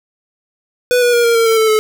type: tone with pitch steps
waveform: square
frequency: 493.9 / 484.6 / 475.4 / 466.4 / 457.6 / 449 / 440.5 / 432.2 Hz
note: B4 / B4 / A#4 / A#4 / A#4 / A4 / A4 / A4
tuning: 0 / -33 / +34 / +1 / -32 / +35 / +2 / -31 cents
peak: -10 dBFS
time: 0.91-1.79 s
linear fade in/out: 0 ms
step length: 110 ms
effects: none